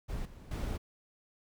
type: noise with level steps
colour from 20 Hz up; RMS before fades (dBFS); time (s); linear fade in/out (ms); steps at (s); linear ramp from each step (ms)
brown; -38 / -50 / -35; 0.08-0.78; 20; 0.25 / 0.51; 5
effects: none